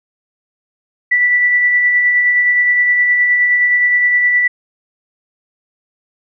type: tone with tremolo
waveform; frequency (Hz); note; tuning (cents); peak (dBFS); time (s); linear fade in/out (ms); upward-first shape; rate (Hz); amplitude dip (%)
sine; 1966; B6; -8; -8; 1.11-4.48; 10; sine; 9.6; 30
effects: none